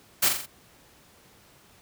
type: noise with echo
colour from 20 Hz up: white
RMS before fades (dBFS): -21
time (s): 0.22-0.29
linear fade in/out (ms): 10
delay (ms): 43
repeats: 4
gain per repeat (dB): -5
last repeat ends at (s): 0.462
effects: pink hiss -56 dBFS RMS until 1.81 s + high-pass 60 Hz 12 dB/octave